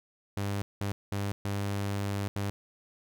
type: tone bursts at uneven times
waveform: sawtooth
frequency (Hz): 100.3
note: G2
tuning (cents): +40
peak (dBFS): -26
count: 5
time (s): 0.37-0.62 / 0.81-0.92 / 1.12-1.32 / 1.45-2.28 / 2.36-2.5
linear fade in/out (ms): 0
effects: none